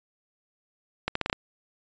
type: accelerating click train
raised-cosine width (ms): 0.3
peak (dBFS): -10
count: 6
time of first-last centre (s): 1.08-1.329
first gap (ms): 74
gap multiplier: 0.8
effects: resampled to 16000 Hz